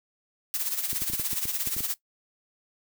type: noise with tremolo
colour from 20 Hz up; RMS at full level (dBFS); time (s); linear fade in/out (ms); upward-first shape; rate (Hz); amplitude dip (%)
blue; -27; 0.54-1.94; 0; sine; 17; 65
type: clicks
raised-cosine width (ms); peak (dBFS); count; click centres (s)
3; -26; 10; 0.93 / 1.02 / 1.1 / 1.135 / 1.197 / 1.331 / 1.455 / 1.673 / 1.766 / 1.806
effects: noise-tail reverb RT60 0.1 s tail -17 dB re dry